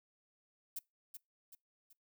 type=noise with echo; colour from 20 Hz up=violet; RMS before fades=-41 dBFS; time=0.76-0.79 s; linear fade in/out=5 ms; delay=380 ms; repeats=3; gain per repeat=-7 dB; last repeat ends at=1.93 s; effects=noise-tail reverb RT60 0.2 s tail -24 dB re dry